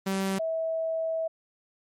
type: tone pair in turn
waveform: sawtooth / sine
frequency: 193 / 649.2 Hz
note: G3 / E5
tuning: -27 / -27 cents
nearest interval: octave + major sixth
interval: 2100 cents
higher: second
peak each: -22 / -26 dBFS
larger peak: first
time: 0.06-0.39 / 0.39-1.28 s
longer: second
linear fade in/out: 10 ms
effects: MP3 64 kbps